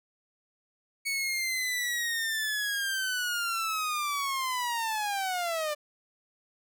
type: linear sweep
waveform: sawtooth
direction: down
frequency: 2229 to 587.3 Hz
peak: -25 dBFS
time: 1.05-5.75 s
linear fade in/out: 20 ms
effects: none